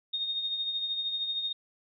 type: tone with tremolo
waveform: sine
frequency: 3697 Hz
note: A#7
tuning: 15 cents flat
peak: -27 dBFS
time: 0.13-1.53 s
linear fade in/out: 10 ms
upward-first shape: triangle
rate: 13 Hz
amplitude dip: 55%
effects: none